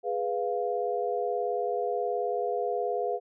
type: chord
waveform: sine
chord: F diminished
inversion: first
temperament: equal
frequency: 415.3 / 493.9 / 698.5 Hz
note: Ab4 / Cb5 / F5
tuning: 0 / 0 / 0 cents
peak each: -31 dBFS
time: 0.03-3.2 s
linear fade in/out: 50 ms
effects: none